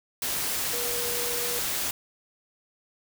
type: tone in noise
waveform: sine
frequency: 481 Hz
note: B4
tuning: 46 cents flat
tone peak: -34 dBFS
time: 0.73-1.59 s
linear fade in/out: 2 ms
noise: white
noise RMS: -29 dBFS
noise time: 0.22-1.91 s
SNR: -8 dB
effects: none

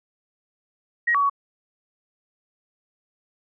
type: tone with pitch steps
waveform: sine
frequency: 1892 / 1133 / 1122 Hz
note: A#6 / C#6 / C#6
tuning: +25 / +37 / +21 cents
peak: -17 dBFS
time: 1.07-1.298 s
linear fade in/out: 10 ms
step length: 76 ms
effects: none

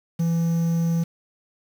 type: tone with quantisation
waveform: triangle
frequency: 166.9 Hz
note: E3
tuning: 22 cents sharp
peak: -17 dBFS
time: 0.19-1.04 s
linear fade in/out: 10 ms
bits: 7
effects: none

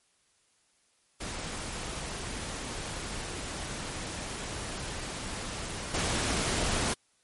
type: noise with level steps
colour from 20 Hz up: pink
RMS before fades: -37 / -29 dBFS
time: 1.2-6.94 s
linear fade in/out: 10 ms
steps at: 5.94 s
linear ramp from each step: 2 ms
effects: white hiss -69 dBFS RMS until 7.23 s + MP3 48 kbps

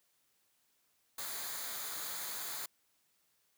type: noise with comb filter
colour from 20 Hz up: white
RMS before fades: -41 dBFS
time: 1.18-2.66 s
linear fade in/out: 5 ms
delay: 0.36 ms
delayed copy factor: -0.6
effects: white hiss -75 dBFS RMS until 3.57 s + high-pass 60 Hz 12 dB/octave

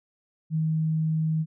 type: tone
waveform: sine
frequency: 158.3 Hz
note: D#3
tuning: 30 cents sharp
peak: -22 dBFS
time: 0.5-1.46 s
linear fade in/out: 50 ms
effects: none

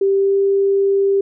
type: tone with pitch glide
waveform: sine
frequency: 392 to 394.5 Hz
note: G4 to G4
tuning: 0 to +11 cents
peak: -12 dBFS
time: 0.01-1.21 s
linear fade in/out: 5 ms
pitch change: +11 cents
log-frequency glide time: 0.16-0.36 s
effects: none

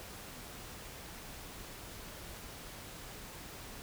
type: silence
effects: pink hiss -48 dBFS RMS until 3.82 s

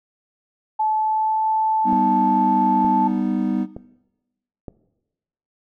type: tone with pitch glide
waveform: sine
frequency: 866 to 875.6 Hz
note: A5 to A5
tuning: -28 to -9 cents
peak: -17 dBFS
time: 0.79-3.08 s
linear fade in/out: 10 ms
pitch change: +19 cents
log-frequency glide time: 0.94-1.45 s
type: chord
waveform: triangle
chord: G augmented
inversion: none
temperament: equal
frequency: 196 / 246.9 / 311.1 Hz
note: G3 / B3 / D#4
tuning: 0 / 0 / 0 cents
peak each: -22 / -20 / -24 dBFS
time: 1.84-3.67 s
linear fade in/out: 50 ms
type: click train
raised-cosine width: 2 ms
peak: -19 dBFS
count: 4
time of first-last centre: 1.93-4.682 s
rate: 1.09 Hz
effects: noise-tail reverb RT60 1.0 s tail -18 dB re dry

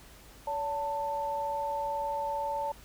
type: tone pair together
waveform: sine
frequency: 569.5 / 889 Hz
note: C#5 / A5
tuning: +47 / +18 cents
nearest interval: minor sixth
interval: 771 cents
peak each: -35 / -31 dBFS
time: 0.47-2.72 s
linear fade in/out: 5 ms
effects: added 50 Hz sine -56 dBFS peak until 2.84 s + pink hiss -54 dBFS RMS until 2.84 s

